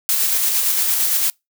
blue noise with tremolo, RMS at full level -17 dBFS, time 0.09-1.3 s, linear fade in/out 0 ms, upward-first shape square, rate 8.8 Hz, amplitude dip 25%, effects noise-tail reverb RT60 0.2 s tail -26 dB re dry

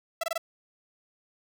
sawtooth tone bursts, 663 Hz, E5, 10 cents sharp, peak -23 dBFS, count 4, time 0.21-0.379 s, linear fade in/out 5 ms, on 25 ms, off 23 ms, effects none

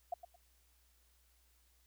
sine tone with echo, 703 Hz, F5, 11 cents sharp, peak -34 dBFS, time 0.12-0.14 s, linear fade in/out 5 ms, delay 110 ms, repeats 2, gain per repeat -12 dB, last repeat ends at 0.36 s, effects added 60 Hz sine -70 dBFS peak until 1.86 s + white hiss -73 dBFS RMS until 1.86 s

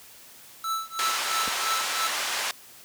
square tone with tremolo, 1318.5 Hz, E6, in tune, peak -25 dBFS, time 0.64-2.07 s, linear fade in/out 2 ms, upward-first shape triangle, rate 3 Hz, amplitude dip 100%
pink band-pass noise, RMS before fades -29 dBFS, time 0.99-2.51 s, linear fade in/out 0 ms, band 1000 to 8600 Hz, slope 12 dB/octave
clicks, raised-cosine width 2 ms, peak -25 dBFS, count 2, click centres 1.476 / 1.48 s
effects white hiss -49 dBFS RMS until 2.84 s + high-pass 60 Hz 12 dB/octave

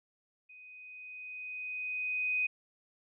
sine tone with level ramp, 2500 Hz, D#7, 8 cents sharp, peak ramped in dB -51 to -27 dBFS, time 0.49-2.47 s, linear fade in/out 10 ms, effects none

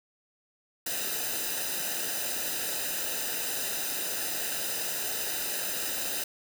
white noise with comb filter, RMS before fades -32 dBFS, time 0.86-6.24 s, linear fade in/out 5 ms, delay 0.9 ms, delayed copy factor -0.7, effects none

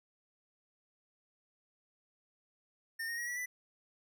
square tone with pitch steps, 1818 / 1858.3 / 1899.6 / 1941.7 / 1984.8 Hz, A#6 / A#6 / A#6 / B6 / B6, -44 / -6 / +32 / -30 / +8 cents, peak -37 dBFS, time 2.99-3.46 s, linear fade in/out 10 ms, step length 94 ms, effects none

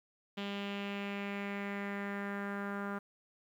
sawtooth tone with low-pass filter sweep, 200.7 Hz, G3, 41 cents sharp, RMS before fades -39 dBFS, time 0.37-2.99 s, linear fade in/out 10 ms, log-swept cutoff 3200 to 1400 Hz, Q 3.4, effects 11-bit

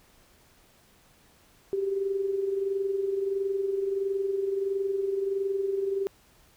sine tone with amplitude modulation, 392 Hz, G4, in tune, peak -23 dBFS, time 1.73-6.07 s, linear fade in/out 0 ms, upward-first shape sine, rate 21.5 Hz, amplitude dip 55%, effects pink hiss -60 dBFS RMS until 6.56 s

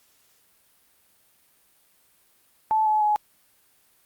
sine tone with pitch steps, 872 / 857 / 842.3 Hz, A5 / A5 / G#5, -16 / -46 / +24 cents, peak -18 dBFS, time 2.71-3.16 s, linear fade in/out 0 ms, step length 150 ms, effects white hiss -62 dBFS RMS until 4.05 s + Opus 48 kbps

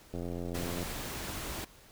click train, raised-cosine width 2 ms, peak -25 dBFS, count 61, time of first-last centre 0.14-0.83 s, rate 87 Hz
pink noise, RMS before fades -39 dBFS, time 0.54-1.65 s, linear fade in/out 10 ms
effects pink hiss -57 dBFS RMS until 1.91 s

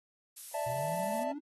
violet noise, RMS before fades -42 dBFS, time 0.36-1.24 s, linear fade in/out 10 ms
triangle chord, D suspended second, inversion none, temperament just, 587.3 / 660.7 / 881 Hz, D5 / E5 / A5, 0 / +4 / +2 cents, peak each -35 dBFS, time 0.54-1.32 s, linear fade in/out 5 ms
triangle exponential sweep, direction up, 118.3 to 300 Hz, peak -37 dBFS, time 0.66-1.39 s, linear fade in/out 10 ms
effects AAC 32 kbps

